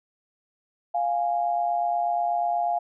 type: tone pair together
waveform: sine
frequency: 699.7 / 828 Hz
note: F5 / G#5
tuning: +3 / -5 cents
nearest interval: minor third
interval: 292 cents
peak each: -23 / -28 dBFS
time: 0.94-2.79 s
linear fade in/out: 10 ms
effects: none